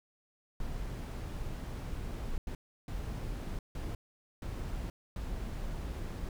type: noise bursts at uneven times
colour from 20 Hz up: brown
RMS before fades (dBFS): -38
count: 6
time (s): 0.6-2.38 / 2.47-2.55 / 2.88-3.59 / 3.75-3.95 / 4.42-4.9 / 5.16-6.29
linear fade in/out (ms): 2
effects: none